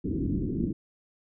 white low-pass noise, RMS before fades -29 dBFS, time 0.04-0.73 s, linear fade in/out 10 ms, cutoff 350 Hz, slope 48 dB/octave, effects none

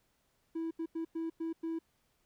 triangle tone bursts at uneven times, 327.5 Hz, E4, 11 cents flat, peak -31 dBFS, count 6, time 0.55-0.71 / 0.79-0.86 / 0.95-1.05 / 1.15-1.3 / 1.4-1.53 / 1.63-1.79 s, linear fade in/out 10 ms, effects tanh soft clip ceiling -28 dBFS + pink hiss -75 dBFS RMS until 2.25 s

